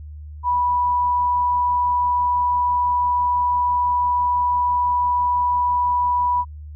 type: tone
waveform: sine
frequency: 981 Hz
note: B5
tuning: 12 cents flat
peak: -16 dBFS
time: 0.43-6.45 s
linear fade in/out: 50 ms
effects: added 75 Hz sine -33 dBFS peak until 6.75 s